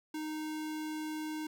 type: tone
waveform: square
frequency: 309.4 Hz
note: D#4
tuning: 10 cents flat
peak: -37 dBFS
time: 0.14-1.47 s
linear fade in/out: 5 ms
effects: 12-bit